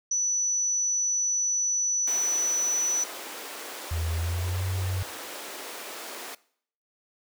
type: tone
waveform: sine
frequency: 5950 Hz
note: F#8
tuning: 9 cents sharp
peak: -23 dBFS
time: 0.11-3.04 s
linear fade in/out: 5 ms
type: high-pass noise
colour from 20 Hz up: pink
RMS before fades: -39 dBFS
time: 2.07-6.35 s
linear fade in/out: 5 ms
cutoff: 330 Hz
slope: 24 dB/octave
type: tone with pitch glide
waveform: sine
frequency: 82.41 to 93.58 Hz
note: E2 to F#2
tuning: 0 to +20 cents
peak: -26 dBFS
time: 3.91-5.03 s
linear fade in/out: 5 ms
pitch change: +220 cents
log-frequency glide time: 4.13-4.66 s
effects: noise-tail reverb RT60 0.6 s tail -21 dB re dry